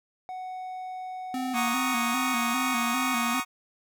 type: tone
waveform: triangle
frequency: 742 Hz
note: F#5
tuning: 5 cents sharp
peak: -32 dBFS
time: 0.29-1.68 s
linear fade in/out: 0 ms
type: tone with vibrato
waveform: square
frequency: 246.9 Hz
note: B3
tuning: in tune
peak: -30 dBFS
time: 1.34-3.4 s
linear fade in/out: 2 ms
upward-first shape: square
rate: 2.5 Hz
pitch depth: 81 cents each way
type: chord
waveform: 25% pulse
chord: D# minor seventh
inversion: first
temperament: equal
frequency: 740 / 932.3 / 1108.7 / 1244.5 Hz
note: F#5 / A#5 / C#6 / D#6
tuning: 0 / 0 / 0 / 0 cents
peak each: -32 / -31 / -27 / -26 dBFS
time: 1.53-3.45 s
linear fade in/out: 50 ms
effects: none